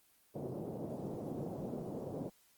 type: band-pass noise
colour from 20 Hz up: pink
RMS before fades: -42 dBFS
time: 0.34-2.3 s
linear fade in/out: 20 ms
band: 130 to 640 Hz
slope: 24 dB/octave
effects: white hiss -69 dBFS RMS until 2.57 s + Opus 24 kbps